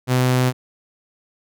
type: tone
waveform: sawtooth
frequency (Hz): 127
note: B2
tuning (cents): +49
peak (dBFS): -11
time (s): 0.07-0.53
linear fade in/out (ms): 50
effects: none